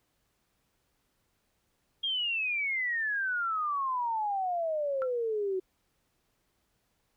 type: exponential sweep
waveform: sine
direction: down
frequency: 3271 to 367.8 Hz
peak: -28 dBFS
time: 2.03-5.6 s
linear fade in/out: 10 ms
type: tone with exponential decay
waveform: sine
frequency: 1355 Hz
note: E6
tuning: 47 cents sharp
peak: -30 dBFS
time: 5.02-5.11 s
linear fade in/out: 0 ms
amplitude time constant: 18 ms
effects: pink hiss -75 dBFS RMS until 7.16 s